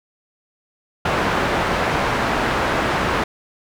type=low-pass noise; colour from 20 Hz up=white; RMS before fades=-20 dBFS; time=1.05-3.24 s; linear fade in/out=5 ms; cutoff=1400 Hz; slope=12 dB/octave; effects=none